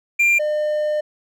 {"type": "tone pair in turn", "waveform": "triangle", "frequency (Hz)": [2384, 603.8], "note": ["D7", "D5"], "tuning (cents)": [25, 48], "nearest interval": "2 octaves", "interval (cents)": 2377, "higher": "first", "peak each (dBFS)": [-11, -16], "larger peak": "first", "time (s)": [[0.19, 0.39], [0.39, 1.01]], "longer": "second", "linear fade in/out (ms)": 10, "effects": []}